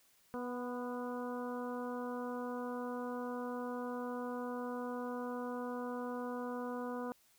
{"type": "harmonic tone with a mistuned harmonic", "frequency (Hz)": 245.6, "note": "B3", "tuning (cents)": -9, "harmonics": [1, 2, 3, 4, 5, 6], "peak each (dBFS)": [-41, -42, -49, -47, -50, -53], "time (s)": [0.34, 7.12], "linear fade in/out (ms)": 0, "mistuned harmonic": 4, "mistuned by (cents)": 22, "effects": ["white hiss -69 dBFS RMS until 7.38 s"]}